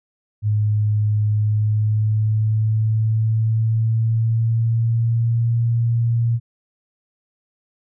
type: tone with pitch glide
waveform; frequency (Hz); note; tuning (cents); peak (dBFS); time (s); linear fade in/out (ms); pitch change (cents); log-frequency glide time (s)
sine; 105.8 to 116.72; G#2 to A#2; +33 to +3; -15; 0.42-6.4; 50; +170; 1.28-5.56
effects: none